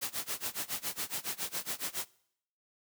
white noise with tremolo, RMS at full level -34 dBFS, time 0.01-2.06 s, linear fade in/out 20 ms, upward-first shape sine, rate 7.2 Hz, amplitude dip 95%, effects noise-tail reverb RT60 0.7 s tail -23 dB re dry + high-pass 100 Hz 12 dB/octave

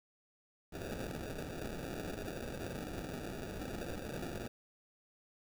white noise with sample-and-hold, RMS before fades -42 dBFS, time 0.72-4.48 s, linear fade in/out 10 ms, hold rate 1050 Hz, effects none

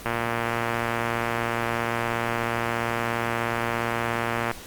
click train, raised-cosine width 0.5 ms, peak -10 dBFS, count 522, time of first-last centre 0.06-4.513 s, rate 117 Hz, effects pink hiss -41 dBFS RMS until 4.66 s + Opus 48 kbps

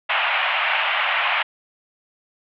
white band-pass noise, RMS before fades -21 dBFS, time 0.09-1.43 s, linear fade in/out 10 ms, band 650 to 3000 Hz, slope 48 dB/octave, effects none

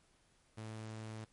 sawtooth tone, 110 Hz, A2, in tune, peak -40 dBFS, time 0.57-1.25 s, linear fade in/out 10 ms, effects pink hiss -71 dBFS RMS until 1.32 s + MP3 48 kbps

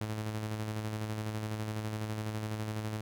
sawtooth tone with tremolo, 108 Hz, A2, 32 cents flat, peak -29 dBFS, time 0.01-3.01 s, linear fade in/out 0 ms, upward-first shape square, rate 12 Hz, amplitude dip 35%, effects none

